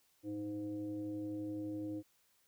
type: tone with frequency modulation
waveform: sine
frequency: 311.9 Hz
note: D#4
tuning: 4 cents sharp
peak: -38 dBFS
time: 0.23-2.03 s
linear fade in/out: 50 ms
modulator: 204 Hz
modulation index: 0.57
effects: white hiss -73 dBFS RMS until 2.47 s